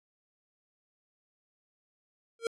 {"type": "tone with exponential growth", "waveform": "square", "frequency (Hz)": 459.8, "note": "A#4", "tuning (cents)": -24, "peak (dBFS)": -25, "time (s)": [2.39, 2.47], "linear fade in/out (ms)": 2, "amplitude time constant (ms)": 17, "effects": ["resampled to 24000 Hz"]}